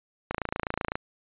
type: click train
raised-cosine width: 0.5 ms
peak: -13 dBFS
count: 19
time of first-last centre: 0.31-0.955 s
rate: 27.9 Hz
effects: resampled to 8000 Hz